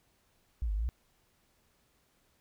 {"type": "exponential two-way sweep", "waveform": "sine", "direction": "down then up", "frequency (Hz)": [64, 48.61, 64], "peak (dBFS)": -29, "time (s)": [0.62, 0.89], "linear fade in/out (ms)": 0, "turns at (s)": 0.73, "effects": ["pink hiss -71 dBFS RMS until 2.4 s"]}